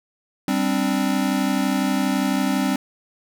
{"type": "chord", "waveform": "square", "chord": "G suspended fourth", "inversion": "none", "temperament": "equal", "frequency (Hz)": [196, 261.6, 293.7], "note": ["G3", "C4", "D4"], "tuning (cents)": [0, 0, 0], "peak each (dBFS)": [-24, -23, -26], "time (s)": [0.48, 2.76], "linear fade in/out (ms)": 2, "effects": []}